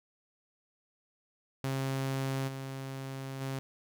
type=tone with level steps; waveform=sawtooth; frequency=134.4 Hz; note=C3; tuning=47 cents sharp; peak=-27 / -34 / -30 dBFS; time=1.64-3.59 s; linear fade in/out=0 ms; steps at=2.47 / 3.4 s; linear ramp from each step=20 ms; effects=none